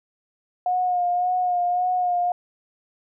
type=tone with vibrato; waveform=sine; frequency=719 Hz; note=F#5; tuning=50 cents flat; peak=-19 dBFS; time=0.66-2.32 s; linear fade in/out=2 ms; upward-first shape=sine; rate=1.8 Hz; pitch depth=29 cents each way; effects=none